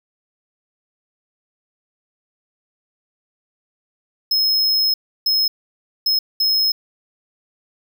square tone bursts at uneven times, 5160 Hz, E8, 38 cents flat, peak -15 dBFS, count 4, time 4.31-4.94 / 5.26-5.48 / 6.06-6.19 / 6.4-6.72 s, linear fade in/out 5 ms, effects none

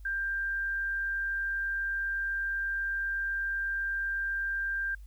sine tone, 1587 Hz, G6, 21 cents sharp, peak -29 dBFS, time 0.05-4.95 s, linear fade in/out 5 ms, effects added 50 Hz sine -44 dBFS peak until 5.06 s + white hiss -69 dBFS RMS until 5.06 s

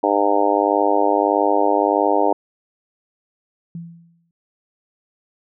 harmonic tone, 101.6 Hz, G#2, 38 cents flat, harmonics 3 / 4 / 5 / 6 / 7 / 8 / 9, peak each -22 / -22 / -22 / -22 / -22 / -22 / -22 dBFS, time 0.03-2.33 s, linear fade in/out 5 ms
sine tone with exponential decay, 168.4 Hz, E3, 37 cents sharp, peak -26 dBFS, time 3.75-4.31 s, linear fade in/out 2 ms, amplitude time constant 120 ms
effects none

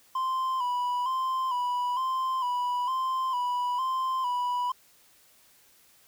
triangle tone with vibrato, 1012 Hz, B5, 42 cents sharp, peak -24 dBFS, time 0.15-4.72 s, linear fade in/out 5 ms, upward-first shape square, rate 1.1 Hz, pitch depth 51 cents each way, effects white hiss -60 dBFS RMS until 6.07 s

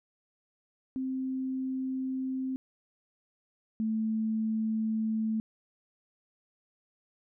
sine tone pair in turn, 261.6 / 220 Hz, C4 / A3, 0 / 0 cents, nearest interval minor third, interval 300 cents, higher first, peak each -30 / -27 dBFS, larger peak second, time 0.96-2.56 / 3.8-5.4 s, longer neither, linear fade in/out 0 ms, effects none

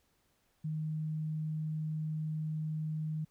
sine tone, 155.56 Hz, D#3, in tune, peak -33 dBFS, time 0.64-3.25 s, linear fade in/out 10 ms, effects pink hiss -74 dBFS RMS until 3.3 s

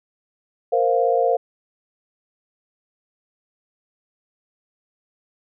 sine chord, Bb suspended second, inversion none, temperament equal, 466.2 / 523.3 / 698.5 Hz, Bb4 / C5 / F5, 0 / 0 / 0 cents, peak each -20 dBFS, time 0.72-1.37 s, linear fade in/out 10 ms, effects none

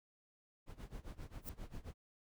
brown noise with tremolo, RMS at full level -46 dBFS, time 0.66-1.94 s, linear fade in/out 50 ms, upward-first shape sine, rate 7.5 Hz, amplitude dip 90%
violet noise with exponential growth, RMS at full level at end -42 dBFS, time 1.41-1.49 s, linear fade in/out 0 ms, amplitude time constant 17 ms
effects none

